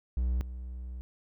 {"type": "tone pair in turn", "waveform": "triangle", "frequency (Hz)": [61.74, 62.13], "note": ["B1", "B1"], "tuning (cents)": [0, 11], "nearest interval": "unison", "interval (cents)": 11, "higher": "second", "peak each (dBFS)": [-24, -35], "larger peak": "first", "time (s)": [[0.17, 0.41], [0.41, 1.01]], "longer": "second", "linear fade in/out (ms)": 0, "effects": []}